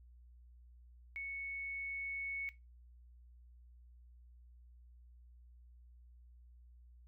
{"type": "tone with level ramp", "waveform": "sine", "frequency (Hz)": 2213, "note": "C#7", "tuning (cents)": -3, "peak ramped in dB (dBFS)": [-40, -37], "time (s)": [1.16, 2.49], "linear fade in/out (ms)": 0, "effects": ["noise-tail reverb RT60 0.2 s tail -17 dB re dry", "added 60 Hz sine -57 dBFS peak until 7.07 s"]}